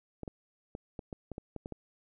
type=clicks; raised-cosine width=2 ms; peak=-26 dBFS; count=10; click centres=0.233 / 0.278 / 0.751 / 0.992 / 1.128 / 1.317 / 1.381 / 1.563 / 1.659 / 1.723 s; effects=none

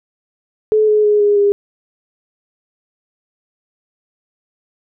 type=tone with pitch steps; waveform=sine; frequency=430.7 / 424.3 / 418 / 411.7 / 405.6 Hz; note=A4 / G#4 / G#4 / G#4 / G#4; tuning=-37 / +37 / +11 / -15 / -41 cents; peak=-9 dBFS; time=0.72-1.52 s; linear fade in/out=0 ms; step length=160 ms; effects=none

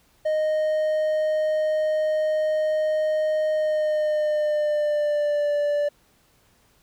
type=tone with pitch glide; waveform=triangle; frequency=619 to 584.3 Hz; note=D#5 to D5; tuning=-9 to -9 cents; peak=-18 dBFS; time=0.25-5.89 s; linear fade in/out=10 ms; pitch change=-100 cents; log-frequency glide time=3.52-5.55 s; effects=pink hiss -61 dBFS RMS until 6.82 s

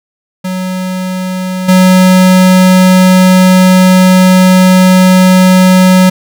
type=tone with level steps; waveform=square; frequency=185 Hz; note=F#3; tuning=in tune; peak=-14 / -3 dBFS; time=0.44-6.1 s; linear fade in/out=10 ms; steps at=1.68 s; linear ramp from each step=10 ms; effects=none

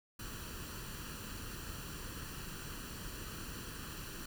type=noise with comb filter; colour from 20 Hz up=pink; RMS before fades=-45 dBFS; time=0.19-4.26 s; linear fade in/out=5 ms; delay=0.69 ms; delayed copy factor=+0.65; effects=none

